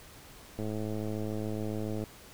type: click train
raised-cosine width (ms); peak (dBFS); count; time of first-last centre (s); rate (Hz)
2; -23; 156; 0.59-2.039; 107
effects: pink hiss -52 dBFS RMS until 2.33 s